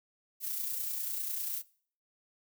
violet noise with amplitude modulation, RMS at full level -34 dBFS, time 0.4-1.63 s, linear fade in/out 50 ms, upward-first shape sine, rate 30 Hz, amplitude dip 40%, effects noise-tail reverb RT60 0.5 s tail -21 dB re dry

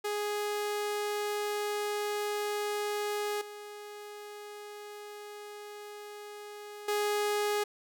sawtooth tone with level steps, 415.3 Hz, G#4, in tune, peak -27 / -39 / -24 dBFS, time 0.04-7.64 s, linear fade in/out 10 ms, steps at 3.41 / 6.88 s, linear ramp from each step 5 ms, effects none

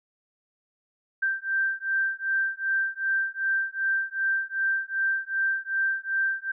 sine beating tone pair, 1568 / 1570.6 Hz, G6 / G6, 0 / +3 cents, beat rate 2.6 Hz, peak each -27 dBFS, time 1.22-6.52 s, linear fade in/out 10 ms, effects none

